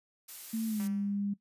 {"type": "noise", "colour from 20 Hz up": "blue", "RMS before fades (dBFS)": -44, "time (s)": [0.28, 0.88], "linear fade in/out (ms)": 10}
{"type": "tone with pitch glide", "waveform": "sine", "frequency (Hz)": [223.7, 201.6], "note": ["A3", "G3"], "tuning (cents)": [29, 49], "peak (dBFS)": -30, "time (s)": [0.53, 1.34], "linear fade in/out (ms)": 10, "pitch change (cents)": -180, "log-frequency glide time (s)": [0.67, 0.85]}
{"type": "tone with exponential decay", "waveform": "5% pulse", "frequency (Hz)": 193.3, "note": "G3", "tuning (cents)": -24, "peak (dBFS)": -35, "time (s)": [0.8, 1.31], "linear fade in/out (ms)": 0, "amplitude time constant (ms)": 110}
{"effects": ["noise-tail reverb RT60 0.1 s tail -17 dB re dry", "resampled to 32000 Hz"]}